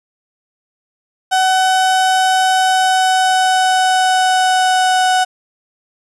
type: tone with pitch glide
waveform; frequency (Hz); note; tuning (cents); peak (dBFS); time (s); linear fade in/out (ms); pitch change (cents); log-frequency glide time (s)
35% pulse; 752 to 742.5; F#5 to F#5; +28 to +6; -9; 1.31-5.25; 20; -22; 2.53-5.11
effects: resampled to 24000 Hz + 7-bit